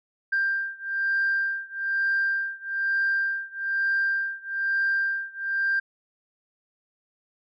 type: beating tone pair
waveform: sine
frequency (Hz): 1585 / 1586.1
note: G6 / G6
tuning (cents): +19 / +20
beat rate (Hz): 1.1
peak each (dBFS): -25 / -26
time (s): 0.32-5.8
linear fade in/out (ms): 10
effects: tanh soft clip ceiling -17 dBFS